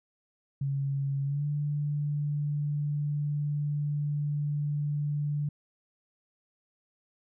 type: tone with pitch glide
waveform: sine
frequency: 138.59 to 146.75 Hz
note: C#3 to D3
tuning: 0 to -1 cents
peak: -27 dBFS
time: 0.61-5.49 s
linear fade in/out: 5 ms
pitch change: +99 cents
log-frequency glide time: 1.24-1.45 s
effects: none